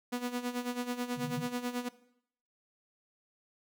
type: tone with tremolo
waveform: sawtooth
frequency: 245.2 Hz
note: B3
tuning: 12 cents flat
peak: -27 dBFS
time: 0.12-1.89 s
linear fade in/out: 10 ms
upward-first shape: sine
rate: 9.2 Hz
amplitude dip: 75%
type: band-pass noise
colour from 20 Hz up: white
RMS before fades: -41 dBFS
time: 1.16-1.48 s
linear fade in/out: 5 ms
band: 130 to 170 Hz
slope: 96 dB/octave
effects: noise-tail reverb RT60 0.7 s tail -18 dB re dry